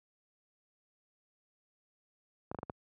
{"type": "clicks", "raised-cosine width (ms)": 1, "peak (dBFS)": -24, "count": 5, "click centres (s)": [2.515, 2.547, 2.588, 2.631, 2.698], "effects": ["high-pass 80 Hz 12 dB/octave"]}